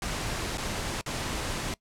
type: noise with dropouts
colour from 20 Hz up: pink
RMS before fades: -32 dBFS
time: 0.02-1.74 s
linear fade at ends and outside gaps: 2 ms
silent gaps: 0.574-0.58 / 1.012-1.061 s
effects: noise-tail reverb RT60 0.1 s tail -22 dB re dry + low-pass 9000 Hz 12 dB/octave